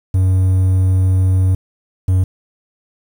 triangle tone pair in turn, 93.4 / 92.75 Hz, F#2 / F#2, +17 / +5 cents, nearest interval unison, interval 12 cents, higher first, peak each -8 dBFS, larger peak neither, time 0.14-1.55 / 2.08-2.24 s, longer first, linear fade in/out 5 ms, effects 7-bit

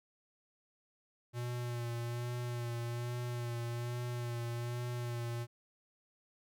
square tone with vibrato, 120 Hz, B2, 49 cents flat, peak -37 dBFS, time 1.33-5.47 s, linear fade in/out 50 ms, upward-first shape sine, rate 1.2 Hz, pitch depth 29 cents each way, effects none

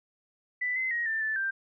sine tone with pitch steps, 1987 / 2052 / 1886 / 1782 / 1754 / 1576 Hz, B6 / C7 / A#6 / A6 / A6 / G6, +10 / -34 / +20 / +22 / -6 / +9 cents, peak -27 dBFS, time 0.61-1.51 s, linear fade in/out 10 ms, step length 150 ms, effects none

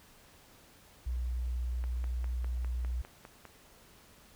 sine tone, 61.1 Hz, B1, 18 cents flat, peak -31 dBFS, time 1.06-3.02 s, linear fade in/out 10 ms
click train, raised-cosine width 0.5 ms, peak -32 dBFS, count 9, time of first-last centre 1.84-3.453 s, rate 4.96 Hz
effects pink hiss -59 dBFS RMS until 4.35 s

